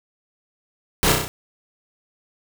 pink noise with echo, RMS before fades -18 dBFS, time 1.03-1.12 s, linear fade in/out 0 ms, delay 32 ms, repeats 5, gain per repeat -3 dB, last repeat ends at 1.28 s, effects none

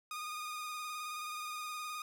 sawtooth tone with vibrato, 1228 Hz, D#6, 23 cents flat, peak -36 dBFS, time 0.11-2.02 s, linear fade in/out 2 ms, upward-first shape square, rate 19 Hz, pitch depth 20 cents each way, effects none

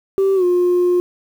sine tone with pitch glide, 388.4 to 356.2 Hz, G4 to F4, -16 to +34 cents, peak -10 dBFS, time 0.18-1 s, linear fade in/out 0 ms, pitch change -150 cents, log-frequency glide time 0.35-0.44 s, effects tanh soft clip ceiling -10 dBFS + 7-bit

